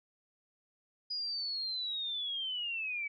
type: linear sweep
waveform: sine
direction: down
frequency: 4940 to 2266 Hz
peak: -34 dBFS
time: 1.1-3.08 s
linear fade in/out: 10 ms
effects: none